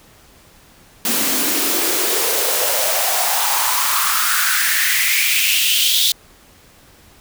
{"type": "noise with high-pass filter sweep", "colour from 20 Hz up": "white", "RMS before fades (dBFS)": -17, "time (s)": [1.05, 6.12], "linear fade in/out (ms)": 2, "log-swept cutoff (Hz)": [220, 3700], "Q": 4.8, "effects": ["pink hiss -48 dBFS RMS until 7.2 s"]}